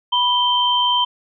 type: tone pair together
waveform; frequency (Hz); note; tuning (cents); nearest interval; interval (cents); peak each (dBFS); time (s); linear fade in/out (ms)
sine; 984 / 3124; B5 / G7; -7 / -7; octave + minor sixth; 2000; -17; 0.12-1.05; 10
effects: none